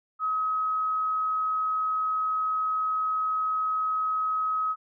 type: tone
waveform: sine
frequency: 1273 Hz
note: D#6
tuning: 39 cents sharp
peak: -24 dBFS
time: 0.19-4.76 s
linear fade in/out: 50 ms
effects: none